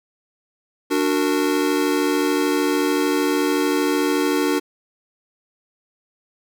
square chord, D augmented, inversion none, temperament just, 293.7 / 367.1 / 458.9 Hz, D4 / F#4 / A#4, 0 / -14 / -27 cents, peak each -21 / -23 / -25 dBFS, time 0.9-4.6 s, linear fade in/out 20 ms, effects none

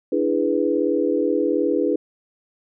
sine chord, E dominant seventh, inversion third, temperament equal with one note detuned, 293.7 / 332.5 / 415.3 / 493.9 Hz, D4 / E4 / G#4 / B4, 0 / +15 / 0 / 0 cents, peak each -23 dBFS, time 0.12-1.96 s, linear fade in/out 5 ms, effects none

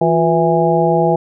harmonic tone with a mistuned harmonic, 164.81 Hz, E3, in tune, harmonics 1 / 2 / 3 / 4 / 5, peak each -17 / -17 / -17 / -17 / -17 dBFS, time 0.01-1.16 s, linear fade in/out 5 ms, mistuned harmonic 2, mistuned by +120 cents, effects none

